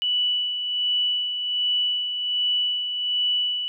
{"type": "tone with tremolo", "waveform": "sine", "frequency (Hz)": 2960, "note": "F#7", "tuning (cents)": 0, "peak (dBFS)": -19, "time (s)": [0.02, 3.68], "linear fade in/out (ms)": 0, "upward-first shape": "sine", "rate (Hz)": 1.3, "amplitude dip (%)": 50, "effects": []}